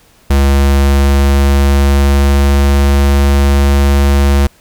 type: tone with pitch glide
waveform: square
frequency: 69.3 to 69.9 Hz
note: C#2 to C#2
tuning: 0 to +15 cents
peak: -7 dBFS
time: 0.3-4.47 s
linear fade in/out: 5 ms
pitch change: +15 cents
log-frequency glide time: 0.44-2.86 s
effects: pink hiss -47 dBFS RMS until 4.6 s